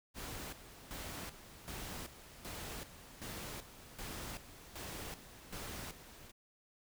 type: noise with tremolo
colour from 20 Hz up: pink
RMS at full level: -45 dBFS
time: 0.14-6.32 s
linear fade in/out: 50 ms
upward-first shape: square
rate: 1.3 Hz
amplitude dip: 70%
effects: none